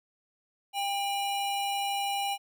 square tone pair together, 799 / 2919 Hz, G5 / F#7, +33 / -24 cents, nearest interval octave + minor seventh, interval 2243 cents, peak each -30 / -36 dBFS, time 0.73-2.38 s, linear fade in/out 50 ms, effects none

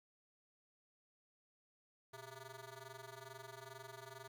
10% pulse ring-modulated tone, 265.7 Hz, C4, 27 cents sharp, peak -40 dBFS, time 2.13-4.28 s, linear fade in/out 5 ms, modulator 144 Hz, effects none

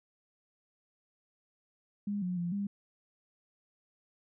sine tone with pitch steps, 204 / 180.4 / 173.4 / 200.9 Hz, G#3 / F#3 / F3 / G3, -31 / -44 / -12 / +43 cents, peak -31 dBFS, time 2.07-2.67 s, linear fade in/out 5 ms, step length 150 ms, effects none

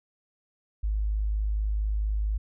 sine tone, 52.2 Hz, G#1, 10 cents sharp, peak -24 dBFS, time 0.83-2.38 s, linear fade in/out 10 ms, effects none

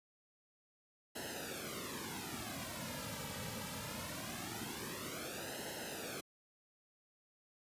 pink noise with flanger, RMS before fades -44 dBFS, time 1.15-6.21 s, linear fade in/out 10 ms, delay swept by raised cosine 0.85 to 2.85 ms, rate 0.22 Hz, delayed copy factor -0.85, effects high-pass 80 Hz 12 dB/octave + resampled to 32000 Hz

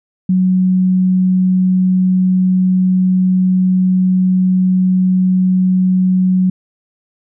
sine tone, 185 Hz, F#3, in tune, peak -9 dBFS, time 0.29-6.5 s, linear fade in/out 5 ms, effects none

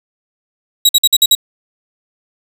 sawtooth tone bursts, 3842 Hz, B7, 48 cents flat, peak -3 dBFS, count 6, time 0.85-1.351 s, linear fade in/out 5 ms, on 41 ms, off 51 ms, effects none

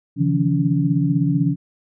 sine tone cluster, 136.6 / 156.5 / 172.4 / 283 Hz, C#3 / D#3 / F3 / C#4, -25 / +10 / -22 / +36 cents, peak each -21 dBFS, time 0.16-1.56 s, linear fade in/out 50 ms, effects none

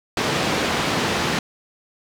pink band-pass noise, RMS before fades -22 dBFS, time 0.17-1.39 s, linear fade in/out 2 ms, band 150 to 4800 Hz, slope 12 dB/octave, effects none

